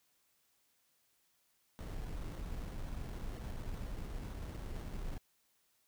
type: noise with sample-and-hold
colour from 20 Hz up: brown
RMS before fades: -42 dBFS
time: 1.79-5.18 s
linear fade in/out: 0 ms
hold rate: 2450 Hz
effects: white hiss -75 dBFS RMS until 5.87 s